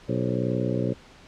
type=harmonic tone with a mistuned harmonic; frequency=61.74 Hz; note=B1; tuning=in tune; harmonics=2 / 3 / 4 / 5 / 6 / 7 / 8 / 9; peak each=-28 / -30 / -31 / -32 / -33 / -33 / -34 / -35 dBFS; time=0.08-0.94 s; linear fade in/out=20 ms; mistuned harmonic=8; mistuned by=+78 cents; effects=pink hiss -50 dBFS RMS until 1.27 s + low-pass 5000 Hz 12 dB/octave